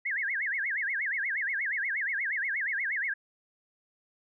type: tone with vibrato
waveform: sine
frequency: 1864.7 Hz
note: A#6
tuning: in tune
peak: -28 dBFS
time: 0.05-3.14 s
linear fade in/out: 10 ms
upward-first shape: sine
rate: 8.4 Hz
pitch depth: 290 cents each way
effects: none